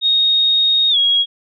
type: tone with pitch glide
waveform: sine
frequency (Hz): 3729 to 3303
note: A#7 to G#7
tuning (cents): 0 to -10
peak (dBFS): -11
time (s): 0.01-1.26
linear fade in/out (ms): 50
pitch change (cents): -210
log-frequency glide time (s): 0.9-0.97
effects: none